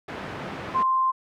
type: band-pass noise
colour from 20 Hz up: pink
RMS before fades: -35 dBFS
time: 0.08-0.83 s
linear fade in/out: 5 ms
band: 140 to 2100 Hz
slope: 12 dB/octave
type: tone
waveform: sine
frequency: 1046.5 Hz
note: C6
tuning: in tune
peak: -19 dBFS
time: 0.74-1.12 s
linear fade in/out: 20 ms
effects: none